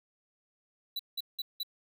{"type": "tone bursts", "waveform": "square", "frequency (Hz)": 3954, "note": "B7", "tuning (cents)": 1, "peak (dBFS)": -33, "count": 4, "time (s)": [0.96, 1.632], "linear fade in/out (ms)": 5, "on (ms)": 33, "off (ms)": 180, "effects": []}